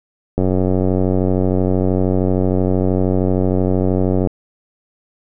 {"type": "click train", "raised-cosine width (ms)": 2, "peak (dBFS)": -4, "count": 363, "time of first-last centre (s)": [0.38, 4.272], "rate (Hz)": 93, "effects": []}